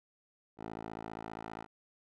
10% pulse tone with band-pass filter sweep, 55 Hz, A1, in tune, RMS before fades -44 dBFS, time 0.57-1.67 s, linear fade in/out 50 ms, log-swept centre 560 to 930 Hz, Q 0.98, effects none

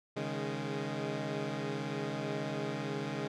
15% pulse chord, C# suspended second, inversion none, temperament equal with one note detuned, 137.4 / 155.56 / 207.7 Hz, C#3 / D#3 / G#3, -15 / 0 / 0 cents, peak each -32 / -33 / -33 dBFS, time 0.16-3.28 s, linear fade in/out 10 ms, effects low-pass 5000 Hz 12 dB/octave

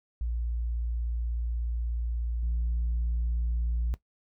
sine tone with level steps, 58.27 Hz, A#1, in tune, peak -27 / -24 dBFS, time 0.21-3.94 s, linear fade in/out 0 ms, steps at 2.43 s, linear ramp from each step 2 ms, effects noise-tail reverb RT60 0.1 s tail -17 dB re dry + tanh soft clip ceiling -23 dBFS

